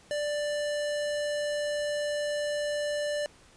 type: tone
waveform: square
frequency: 589 Hz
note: D5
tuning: 5 cents sharp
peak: -29 dBFS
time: 0.11-3.26 s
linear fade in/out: 0 ms
effects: pink hiss -57 dBFS RMS until 3.56 s + resampled to 22050 Hz